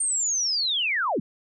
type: linear sweep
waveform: sine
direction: down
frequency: 8830 to 151.4 Hz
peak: -22 dBFS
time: 0-1.2 s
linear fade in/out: 5 ms
effects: none